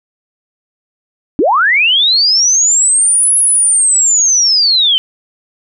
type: linear two-way sweep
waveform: sine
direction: up then down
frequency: 246.9 to 10640 to 3014 Hz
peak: -7 dBFS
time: 1.39-4.98 s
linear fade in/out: 0 ms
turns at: 3.38 s
effects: none